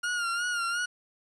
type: tone with vibrato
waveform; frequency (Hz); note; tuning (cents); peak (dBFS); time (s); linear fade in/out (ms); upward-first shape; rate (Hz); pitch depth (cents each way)
40% pulse; 1414; F6; +21; -27; 0.03-0.86; 10; sine; 2.8; 55
effects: resampled to 24000 Hz + 9-bit